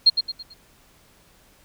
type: tone with echo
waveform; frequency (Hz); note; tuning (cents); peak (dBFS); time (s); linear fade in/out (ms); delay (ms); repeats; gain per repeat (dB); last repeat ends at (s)
sine; 4231; C8; +19; -9; 0.06-0.1; 10; 110; 4; -8; 0.54
effects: pink hiss -56 dBFS RMS until 1.64 s